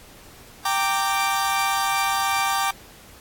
sawtooth chord, G minor, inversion none, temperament equal with one note detuned, 784 / 920.6 / 1174.7 Hz, G5 / Bb5 / D6, 0 / -22 / 0 cents, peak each -20 / -24 / -20 dBFS, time 0.65-2.71 s, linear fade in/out 5 ms, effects pink hiss -47 dBFS RMS until 3.2 s + AAC 64 kbps

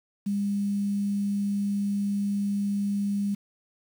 sine tone with quantisation, 201.6 Hz, G3, 49 cents sharp, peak -24 dBFS, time 0.26-3.35 s, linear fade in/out 10 ms, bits 8, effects none

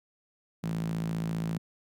sawtooth tone with high-pass filter, 55 Hz, A1, in tune, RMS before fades -32 dBFS, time 0.63-1.58 s, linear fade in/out 10 ms, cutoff 170 Hz, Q 5.6, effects none

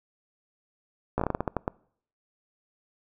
slowing click train, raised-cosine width 1 ms, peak -12 dBFS, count 11, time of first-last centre 1.18-1.679 s, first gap 15 ms, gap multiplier 1.25, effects noise-tail reverb RT60 0.6 s tail -24 dB re dry

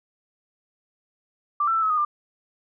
sine tone with pitch steps, 1176 / 1337 / 1327 / 1286 / 1238 / 1193 Hz, D6 / E6 / E6 / E6 / D#6 / D6, +2 / +24 / +11 / -43 / -9 / +27 cents, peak -19 dBFS, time 1.6-2.05 s, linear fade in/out 5 ms, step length 75 ms, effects none

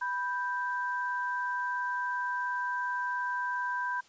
sine tone pair together, 987.8 / 1569.3 Hz, B5 / G6, 0 / +1 cents, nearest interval minor sixth, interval 801 cents, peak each -32 / -33 dBFS, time 0.01-4.01 s, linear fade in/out 10 ms, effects white hiss -60 dBFS RMS until 4.08 s + resampled to 16000 Hz

